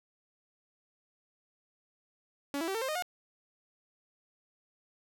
sawtooth tone with pitch steps, 282.5 / 330.2 / 385.9 / 451 / 527.2 / 616.1 / 720.1 Hz, C#4 / E4 / G4 / A4 / C5 / D#5 / F#5, +33 / +3 / -27 / +43 / +13 / -17 / -47 cents, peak -28 dBFS, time 2.54-3.023 s, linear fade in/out 0 ms, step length 69 ms, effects none

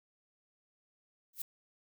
violet noise with exponential growth, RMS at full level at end -32 dBFS, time 1.33-1.42 s, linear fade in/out 5 ms, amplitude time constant 19 ms, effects none

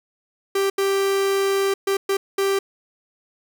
45% pulse tone bursts at uneven times, 392 Hz, G4, in tune, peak -18 dBFS, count 5, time 0.55-0.7 / 0.78-1.74 / 1.87-1.97 / 2.09-2.17 / 2.38-2.59 s, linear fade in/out 5 ms, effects none

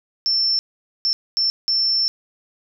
sine tone bursts at uneven times, 5370 Hz, E8, 31 cents sharp, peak -16 dBFS, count 4, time 0.26-0.59 / 1.05-1.13 / 1.37-1.5 / 1.68-2.08 s, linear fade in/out 0 ms, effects none

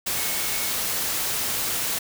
sine tone in noise, 2200 Hz, C#7, 14 cents flat, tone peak -37 dBFS, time 0.16-0.71 s, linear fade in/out 10 ms, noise white, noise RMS -26 dBFS, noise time 0.06-1.99 s, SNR -14 dB, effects none

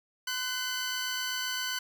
15% pulse tone pair together, 1025.9 / 1505 Hz, C6 / F#6, -34 / +29 cents, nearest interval perfect fifth, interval 663 cents, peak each -32 / -25 dBFS, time 0.27-1.79 s, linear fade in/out 5 ms, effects 10-bit

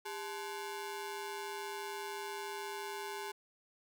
sawtooth ring-modulated tone, 635 Hz, D#5, 35 cents sharp, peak -33 dBFS, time 0.05-3.32 s, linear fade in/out 10 ms, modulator 233 Hz, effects none

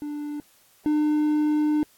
triangle tone pair in turn, 294.8 / 301.5 Hz, D4 / D4, +7 / +46 cents, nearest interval unison, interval 39 cents, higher second, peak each -27 / -17 dBFS, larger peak second, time 0.02-0.4 / 0.86-1.83 s, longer second, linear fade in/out 0 ms, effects white hiss -59 dBFS RMS until 1.97 s + AAC 64 kbps

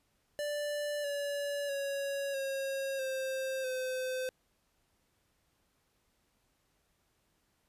square tone with pitch steps, 587.3 / 571.9 / 556.9 / 542.3 / 528.1 / 514.2 Hz, D5 / D5 / C#5 / C#5 / C5 / C5, 0 / -46 / +8 / -38 / +16 / -30 cents, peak -34 dBFS, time 0.39-4.29 s, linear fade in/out 0 ms, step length 650 ms, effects pink hiss -75 dBFS RMS until 7.68 s + resampled to 32000 Hz

